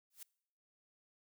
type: noise with exponential growth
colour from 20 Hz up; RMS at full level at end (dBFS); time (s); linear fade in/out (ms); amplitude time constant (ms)
blue; -45; 0.1-0.23; 5; 27
effects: noise-tail reverb RT60 0.7 s tail -24 dB re dry